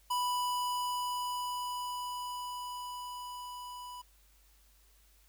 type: tone with level ramp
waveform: square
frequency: 987.8 Hz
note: B5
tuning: in tune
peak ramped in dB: -30 to -44 dBFS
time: 0.1-4.02 s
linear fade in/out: 10 ms
effects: added 50 Hz sine -63 dBFS peak until 5.28 s + white hiss -67 dBFS RMS until 5.28 s